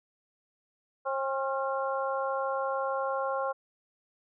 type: harmonic tone with a mistuned harmonic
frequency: 268.7 Hz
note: C4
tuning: 46 cents sharp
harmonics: 2 / 3 / 4 / 5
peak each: -31 / -35 / -34 / -37 dBFS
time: 1.05-3.53 s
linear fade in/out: 20 ms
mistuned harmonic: 5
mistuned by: +43 cents
effects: none